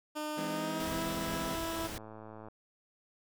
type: tone with pitch glide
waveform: 15% pulse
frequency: 303.5 to 329.1 Hz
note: D#4 to E4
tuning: -43 to -3 cents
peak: -29 dBFS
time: 0.15-1.88 s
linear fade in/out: 20 ms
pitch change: +140 cents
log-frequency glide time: 0.47-1.07 s
type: chord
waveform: sawtooth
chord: E augmented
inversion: none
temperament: just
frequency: 164.81 / 206 / 257.5 Hz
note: E3 / G#3 / B#3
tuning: 0 / -14 / -28 cents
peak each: -38 dBFS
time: 0.37-1.56 s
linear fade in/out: 10 ms
type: noise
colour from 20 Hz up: pink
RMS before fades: -42 dBFS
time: 0.8-1.98 s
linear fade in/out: 2 ms
type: click train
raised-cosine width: 1 ms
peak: -34 dBFS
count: 80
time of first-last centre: 1.76-2.485 s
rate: 109 Hz
effects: none